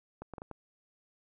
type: clicks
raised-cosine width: 1 ms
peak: -28 dBFS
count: 5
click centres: 0.22 / 0.337 / 0.382 / 0.419 / 0.513 s
effects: none